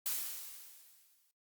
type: noise with exponential decay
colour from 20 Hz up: blue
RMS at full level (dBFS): -34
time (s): 0.06-1.31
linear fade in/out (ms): 0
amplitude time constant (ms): 270
effects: noise-tail reverb RT60 0.2 s tail -21 dB re dry + Opus 48 kbps

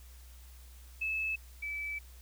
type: tone pair in turn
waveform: sine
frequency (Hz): 2607 / 2306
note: E7 / D7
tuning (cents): -20 / -32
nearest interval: major second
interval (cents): 212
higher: first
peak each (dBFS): -31 / -35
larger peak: first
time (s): 1.01-1.36 / 1.62-1.99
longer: second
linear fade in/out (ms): 10
effects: added 62 Hz sine -50 dBFS peak until 2.21 s + white hiss -60 dBFS RMS until 2.21 s

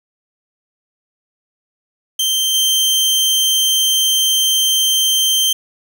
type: tone with level steps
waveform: sawtooth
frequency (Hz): 3136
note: G7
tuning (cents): 0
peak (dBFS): -11 / -9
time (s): 2.19-5.53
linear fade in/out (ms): 5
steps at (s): 2.54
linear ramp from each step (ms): 2
effects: none

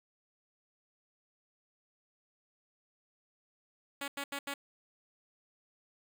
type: tone bursts at uneven times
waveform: 5% pulse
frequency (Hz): 280.9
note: C#4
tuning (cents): +23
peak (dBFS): -25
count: 4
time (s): 4.01-4.08 / 4.17-4.24 / 4.32-4.39 / 4.47-4.54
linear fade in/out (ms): 5
effects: none

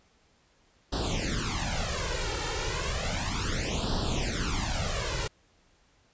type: noise with flanger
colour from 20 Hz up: pink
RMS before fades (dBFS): -30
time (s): 0.92-5.28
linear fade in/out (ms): 10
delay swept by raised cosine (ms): 0.22 to 2.22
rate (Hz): 0.33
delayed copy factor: +0.95
effects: pink hiss -65 dBFS RMS until 6.13 s + resampled to 16000 Hz

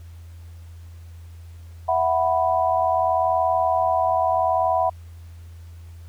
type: chord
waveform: sine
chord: E suspended second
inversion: none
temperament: equal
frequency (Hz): 659.3 / 740 / 987.8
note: E5 / F#5 / B5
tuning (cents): 0 / 0 / 0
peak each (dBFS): -22 / -21 / -23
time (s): 1.88-4.9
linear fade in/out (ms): 10
effects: added 84 Hz sine -38 dBFS peak until 6.08 s + pink hiss -57 dBFS RMS until 6.08 s

